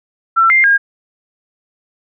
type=tone with pitch steps; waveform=sine; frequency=1344 / 2101 / 1622 Hz; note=E6 / C7 / G#6; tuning=+33 / +7 / -41 cents; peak=-7 dBFS; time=0.36-0.78 s; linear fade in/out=20 ms; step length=140 ms; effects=none